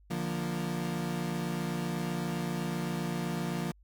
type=chord; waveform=35% pulse; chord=Bb major; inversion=first; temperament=equal; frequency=146.83 / 174.61 / 233.1 Hz; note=D3 / F3 / Bb3; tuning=0 / 0 / 0 cents; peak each=-36 / -32 / -36 dBFS; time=0.1-3.72 s; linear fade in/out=10 ms; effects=added 50 Hz sine -57 dBFS peak until 3.83 s